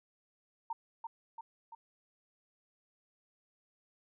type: tone with echo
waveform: sine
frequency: 915 Hz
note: A#5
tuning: 32 cents flat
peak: -34 dBFS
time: 0.7-0.73 s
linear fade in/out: 5 ms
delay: 340 ms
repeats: 3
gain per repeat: -4 dB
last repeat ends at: 1.75 s
effects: none